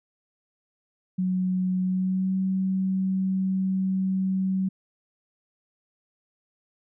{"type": "tone with pitch glide", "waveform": "sine", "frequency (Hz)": [184.6, 189.46], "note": ["F#3", "F#3"], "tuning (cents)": [-4, 41], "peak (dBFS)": -22, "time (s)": [1.18, 4.69], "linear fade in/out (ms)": 10, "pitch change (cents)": 45, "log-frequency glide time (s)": [1.82, 2.36], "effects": []}